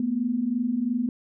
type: tone pair together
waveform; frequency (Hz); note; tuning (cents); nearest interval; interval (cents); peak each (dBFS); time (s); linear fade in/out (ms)
sine; 224 / 246.9; A3 / B3; +31 / 0; major second; 169; -28 / -24; 0-1.09; 2
effects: none